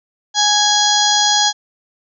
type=harmonic tone with a mistuned harmonic; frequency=830.6 Hz; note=G#5; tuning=in tune; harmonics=1 / 2 / 4 / 5 / 6 / 7 / 8; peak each=-17 / -22 / -17 / -20 / -20 / -22 / -20 dBFS; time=0.34-1.53 s; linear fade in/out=50 ms; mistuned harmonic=6; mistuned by=-21 cents; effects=none